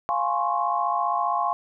sine chord, Db major seventh, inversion first, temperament equal with one note detuned, 698.5 / 830.6 / 1046.5 / 1101.7 Hz, F5 / Ab5 / C6 / Db6, 0 / 0 / 0 / -11 cents, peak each -27 dBFS, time 0.09-1.53 s, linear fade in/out 0 ms, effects none

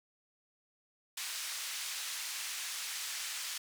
white band-pass noise, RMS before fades -40 dBFS, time 1.17-3.58 s, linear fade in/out 5 ms, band 1500 to 7900 Hz, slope 12 dB/octave, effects none

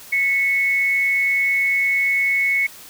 sine tone pair together, 1977.3 / 2206 Hz, B6 / C#7, +2 / -9 cents, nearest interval major second, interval 189 cents, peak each -26 / -16 dBFS, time 0.12-2.67 s, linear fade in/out 10 ms, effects white hiss -41 dBFS RMS until 2.89 s

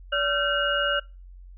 sine tone cluster, 575 / 1373 / 1539 / 2869 Hz, D5 / F6 / G6 / F7, -37 / -30 / -32 / +46 cents, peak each -27 dBFS, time 0.12-1 s, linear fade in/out 10 ms, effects noise-tail reverb RT60 0.3 s tail -24 dB re dry + added 45 Hz sine -42 dBFS peak until 1.57 s

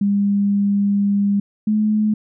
sine tone pair in turn, 201.4 / 213.4 Hz, G3 / G#3, +47 / +47 cents, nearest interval minor second, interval 100 cents, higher second, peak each -14 dBFS, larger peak neither, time 0.01-1.4 / 1.67-2.14 s, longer first, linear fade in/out 5 ms, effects none

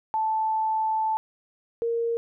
sine tone pair in turn, 877 / 464.6 Hz, A5 / A#4, -6 / -6 cents, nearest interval major seventh, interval 1100 cents, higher first, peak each -22 / -23 dBFS, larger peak first, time 0.14-1.17 / 1.82-2.17 s, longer first, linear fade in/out 0 ms, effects none

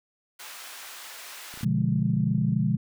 pink high-pass noise, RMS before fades -42 dBFS, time 0.39-1.65 s, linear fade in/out 10 ms, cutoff 1100 Hz, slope 12 dB/octave
click train, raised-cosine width 3 ms, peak -35 dBFS, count 29, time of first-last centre 1.54-2.519 s, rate 28.6 Hz
sine chord, B diminished seventh, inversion none, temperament equal, 123.47 / 146.83 / 174.61 / 207.7 Hz, B2 / D3 / F3 / Ab3, 0 / 0 / 0 / 0 cents, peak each -27 dBFS, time 1.63-2.77 s, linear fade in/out 5 ms
effects none

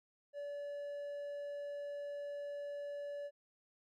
triangle tone, 575 Hz, D5, 37 cents flat, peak -39 dBFS, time 0.33-3.31 s, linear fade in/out 50 ms, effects none

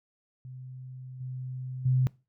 sine tone with level steps, 128.5 Hz, C3, 31 cents flat, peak -40 / -34 / -21 dBFS, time 0.45-2.07 s, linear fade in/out 0 ms, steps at 1.2 / 1.85 s, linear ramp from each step 10 ms, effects noise-tail reverb RT60 0.3 s tail -23 dB re dry

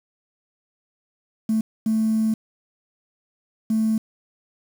triangle tone bursts at uneven times, 220 Hz, A3, in tune, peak -14 dBFS, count 3, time 1.49-1.61 / 1.86-2.34 / 3.7-3.98 s, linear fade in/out 5 ms, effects tanh soft clip ceiling -15 dBFS + 7-bit

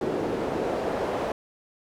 pink noise with band-pass filter sweep, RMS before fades -28 dBFS, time 0.01-1.32 s, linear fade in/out 2 ms, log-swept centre 380 to 580 Hz, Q 1.7, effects none

